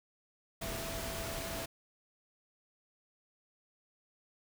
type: tone in noise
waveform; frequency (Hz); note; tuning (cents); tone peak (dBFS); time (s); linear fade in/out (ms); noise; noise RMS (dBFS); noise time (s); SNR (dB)
sine; 663; E5; +10; -44; 0.61-1.66; 10; pink; -40; 0.61-1.66; -7
effects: none